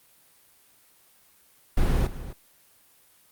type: noise with echo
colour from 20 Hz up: brown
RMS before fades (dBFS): -21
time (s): 1.77-2.07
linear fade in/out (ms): 5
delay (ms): 260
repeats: 1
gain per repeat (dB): -14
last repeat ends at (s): 2.33
effects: white hiss -59 dBFS RMS until 3.31 s + Opus 32 kbps